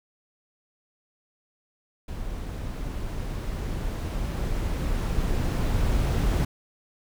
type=noise with level ramp; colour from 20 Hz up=brown; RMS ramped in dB=-34 to -22 dBFS; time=2.08-6.45 s; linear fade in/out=5 ms; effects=none

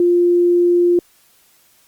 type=tone; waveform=sine; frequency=350 Hz; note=F4; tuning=4 cents sharp; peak=-10 dBFS; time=0-0.99 s; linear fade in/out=2 ms; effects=white hiss -54 dBFS RMS until 1.87 s + Opus 32 kbps

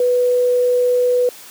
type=tone; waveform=sine; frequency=493.9 Hz; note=B4; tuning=in tune; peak=-12 dBFS; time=0-1.29 s; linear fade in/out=2 ms; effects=white hiss -39 dBFS RMS until 1.5 s + high-pass 200 Hz 12 dB/octave

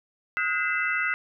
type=tone cluster; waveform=sine; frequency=1276 / 1445 / 1585 / 2038 / 2645 Hz; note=D#6 / F#6 / G6 / C7 / E7; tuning=+43 / -41 / +19 / -46 / +5 cents; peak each=-34 / -28 / -33 / -27 / -33 dBFS; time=0.37-1.14 s; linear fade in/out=0 ms; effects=none

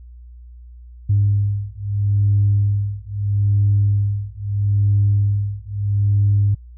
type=beating tone pair; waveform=sine; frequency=101.2 / 101.97 Hz; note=G#2 / G#2; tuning=-44 / -31 cents; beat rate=0.77 Hz; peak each=-17 dBFS; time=1.09-6.55 s; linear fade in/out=10 ms; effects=tanh soft clip ceiling -7 dBFS + added 60 Hz sine -37 dBFS peak until 6.77 s

